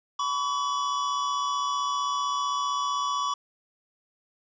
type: tone pair together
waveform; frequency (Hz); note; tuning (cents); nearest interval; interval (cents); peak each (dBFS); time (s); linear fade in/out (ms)
square; 998 / 1133.6; B5 / C#6; +18 / +38; major second; 220; -33 / -27; 0.19-3.34; 5
effects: resampled to 16000 Hz + 9-bit